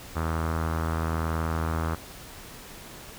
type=tone with low-pass filter; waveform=sawtooth; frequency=81 Hz; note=E2; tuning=30 cents flat; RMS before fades=-28 dBFS; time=0.15-1.96 s; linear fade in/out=20 ms; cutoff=1300 Hz; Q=3.3; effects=pink hiss -44 dBFS RMS until 3.18 s